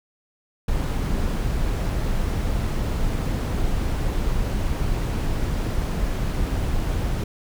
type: noise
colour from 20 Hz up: brown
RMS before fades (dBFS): -23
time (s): 0.68-7.24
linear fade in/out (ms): 5
effects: none